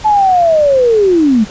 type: linear sweep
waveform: sine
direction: down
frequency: 871 to 202.9 Hz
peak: -6 dBFS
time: 0.04-1.45 s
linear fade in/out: 20 ms
effects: pink hiss -31 dBFS RMS until 1.5 s + resampled to 16000 Hz